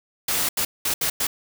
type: noise bursts at uneven times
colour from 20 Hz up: white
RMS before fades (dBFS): -23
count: 5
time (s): 0.28-0.49 / 0.57-0.65 / 0.85-0.94 / 1.01-1.1 / 1.2-1.27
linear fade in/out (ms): 5
effects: none